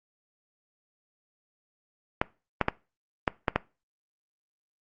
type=clicks; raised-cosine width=0.5 ms; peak=-7 dBFS; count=6; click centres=2.215 / 2.613 / 2.684 / 3.278 / 3.482 / 3.56 s; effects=noise-tail reverb RT60 0.3 s tail -21 dB re dry + Opus 48 kbps